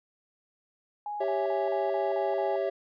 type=tone bursts; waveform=sine; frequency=830.6 Hz; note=G#5; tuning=in tune; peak=-32 dBFS; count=7; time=1.06-2.56 s; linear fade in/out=2 ms; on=180 ms; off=40 ms
type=chord; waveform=triangle; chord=C# diminished; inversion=second; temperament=equal; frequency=392 / 554.4 / 659.3 Hz; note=G4 / C#5 / E5; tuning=0 / 0 / 0 cents; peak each=-29 dBFS; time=1.2-2.7 s; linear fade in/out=10 ms
effects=resampled to 11025 Hz